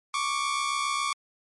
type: tone pair together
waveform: sawtooth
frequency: 1107.4 / 1174.7 Hz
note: C#6 / D6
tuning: -2 / 0 cents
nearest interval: minor second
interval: 102 cents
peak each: -25 dBFS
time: 0.14-1.13 s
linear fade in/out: 2 ms
effects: MP3 48 kbps